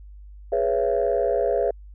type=chord; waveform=sine; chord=C# minor seventh; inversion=second; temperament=equal with one note detuned; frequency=415.3 / 493.9 / 554.4 / 673.5 Hz; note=G#4 / B4 / C#5 / E5; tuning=0 / 0 / 0 / +37 cents; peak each=-24 dBFS; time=0.52-1.71 s; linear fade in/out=5 ms; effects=tanh soft clip ceiling -12 dBFS + added 50 Hz sine -40 dBFS peak until 1.94 s